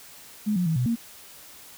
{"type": "tone with pitch steps", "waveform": "sine", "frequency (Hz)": [210.8, 178.9, 161.4, 124.8, 232], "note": ["G#3", "F3", "E3", "B2", "A#3"], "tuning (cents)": [26, 42, -36, 19, -8], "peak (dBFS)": -21, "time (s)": [0.46, 0.96], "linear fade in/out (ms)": 20, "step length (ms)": 100, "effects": ["white hiss -47 dBFS RMS until 1.77 s"]}